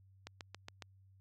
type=click train; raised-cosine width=0.2 ms; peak=-28 dBFS; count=5; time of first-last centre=0.27-0.822 s; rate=7.24 Hz; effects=added 96 Hz sine -61 dBFS peak until 1.2 s